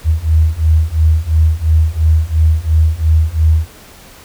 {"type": "beating tone pair", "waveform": "sine", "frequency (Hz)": [77.78, 80.68], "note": ["D#2", "E2"], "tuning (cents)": [0, -37], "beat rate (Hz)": 2.9, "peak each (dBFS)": [-12, -11], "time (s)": [0.04, 3.68], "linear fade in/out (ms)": 50, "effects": ["pink hiss -39 dBFS RMS until 4.24 s"]}